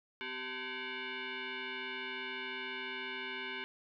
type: tone with frequency modulation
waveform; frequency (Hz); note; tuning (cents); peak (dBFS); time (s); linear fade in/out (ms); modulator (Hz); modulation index
sine; 387.1; G4; -22; -38; 0.21-3.64; 0; 640; 4.4
effects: none